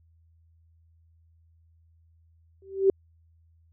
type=tone with exponential growth; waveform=sine; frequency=387.5 Hz; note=G4; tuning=20 cents flat; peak=-13 dBFS; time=2.62-2.9 s; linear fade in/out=2 ms; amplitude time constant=60 ms; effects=added 82 Hz sine -58 dBFS peak until 3.72 s